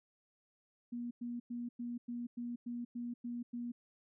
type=tone bursts; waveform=sine; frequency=239.7 Hz; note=A#3; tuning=48 cents sharp; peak=-38 dBFS; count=10; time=0.92-3.72 s; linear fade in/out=10 ms; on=190 ms; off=100 ms; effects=none